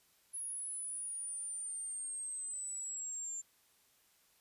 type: exponential sweep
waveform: sine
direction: down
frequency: 10570 to 7250 Hz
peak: -39 dBFS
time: 0.33-3.42 s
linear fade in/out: 20 ms
effects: white hiss -70 dBFS RMS until 4.4 s + resampled to 32000 Hz

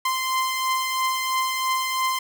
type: beating tone pair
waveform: sawtooth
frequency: 1038 / 1041 Hz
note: C6 / C6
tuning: -14 / -9 cents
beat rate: 3 Hz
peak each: -26 / -19 dBFS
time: 0.05-2.19 s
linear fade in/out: 5 ms
effects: none

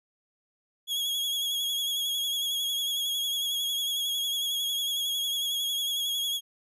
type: tone with vibrato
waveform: 40% pulse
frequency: 3322 Hz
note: G#7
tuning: in tune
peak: -26 dBFS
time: 0.87-6.41 s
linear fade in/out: 50 ms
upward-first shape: sine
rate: 11 Hz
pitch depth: 36 cents each way
effects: none

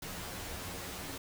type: noise with comb filter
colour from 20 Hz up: pink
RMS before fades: -42 dBFS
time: 0.02-1.18 s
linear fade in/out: 5 ms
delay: 11 ms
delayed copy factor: +0.8
effects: none

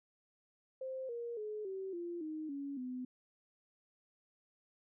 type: tone with pitch steps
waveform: sine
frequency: 523.3 / 471.6 / 425.1 / 383.1 / 345.2 / 311.2 / 280.4 / 252.7 Hz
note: C5 / A#4 / G#4 / G4 / F4 / D#4 / C#4 / B3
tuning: 0 / +20 / +40 / -40 / -20 / 0 / +20 / +40 cents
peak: -39 dBFS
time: 0.81-3.05 s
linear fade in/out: 5 ms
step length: 280 ms
effects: none

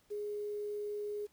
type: tone with quantisation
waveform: sine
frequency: 415.3 Hz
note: G#4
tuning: in tune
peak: -36 dBFS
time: 0.1-1.27 s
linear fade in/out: 20 ms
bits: 10
effects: pink hiss -70 dBFS RMS until 1.32 s

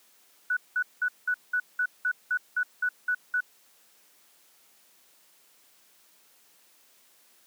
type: tone bursts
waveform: sine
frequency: 1480 Hz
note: F#6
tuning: in tune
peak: -23 dBFS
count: 12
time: 0.5-3.406 s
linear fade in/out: 5 ms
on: 68 ms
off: 190 ms
effects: white hiss -61 dBFS RMS until 7.46 s + high-pass 200 Hz 12 dB/octave

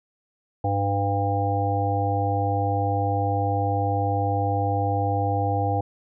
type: harmonic tone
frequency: 100 Hz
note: G2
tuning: 35 cents sharp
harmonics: 1 / 3 / 5 / 7 / 8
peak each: -24 / -31 / -29 / -29 / -26 dBFS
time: 0.64-5.81 s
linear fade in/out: 5 ms
effects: none

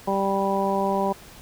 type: harmonic tone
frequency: 196 Hz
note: G3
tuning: in tune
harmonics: 1 / 2 / 3 / 4 / 5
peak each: -27 / -27 / -27 / -27 / -27 dBFS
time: 0.07-1.13 s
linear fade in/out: 10 ms
effects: pink hiss -46 dBFS RMS until 1.41 s

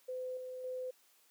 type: tone with level steps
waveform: sine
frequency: 509 Hz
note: C5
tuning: 48 cents flat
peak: -37 / -41 / -37 dBFS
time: 0.08-0.91 s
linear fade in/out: 10 ms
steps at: 0.37 / 0.64 s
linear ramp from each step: 2 ms
effects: white hiss -68 dBFS RMS until 1.3 s + high-pass 300 Hz 12 dB/octave

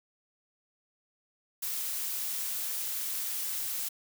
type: noise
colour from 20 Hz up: blue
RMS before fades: -34 dBFS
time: 1.62-3.89 s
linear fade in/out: 10 ms
effects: none

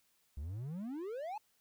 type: exponential sweep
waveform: triangle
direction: up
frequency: 65.41 to 888 Hz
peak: -37 dBFS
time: 0.37-1.38 s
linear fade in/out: 5 ms
effects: white hiss -74 dBFS RMS until 1.6 s

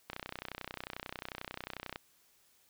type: click train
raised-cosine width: 0.3 ms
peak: -23 dBFS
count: 59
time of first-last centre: 0.1-1.959 s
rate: 31.2 Hz
effects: white hiss -68 dBFS RMS until 2.69 s

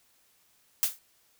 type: noise with exponential decay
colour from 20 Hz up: blue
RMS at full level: -21 dBFS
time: 0.83-0.99 s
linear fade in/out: 0 ms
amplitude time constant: 34 ms
effects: white hiss -66 dBFS RMS until 1.39 s

